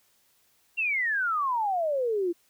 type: exponential sweep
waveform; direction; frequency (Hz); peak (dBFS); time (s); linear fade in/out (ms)
sine; down; 2779 to 332.7; -24; 0.77-2.33; 20
effects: white hiss -66 dBFS RMS until 2.49 s